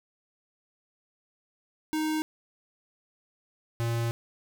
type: tone pair in turn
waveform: square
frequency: 311.1 / 116.53 Hz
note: D#4 / A#2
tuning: 0 / 0 cents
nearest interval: octave + perfect fourth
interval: 1700 cents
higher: first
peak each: -27 dBFS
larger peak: neither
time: 1.93-2.22 / 3.8-4.11 s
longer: second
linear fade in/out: 0 ms
effects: none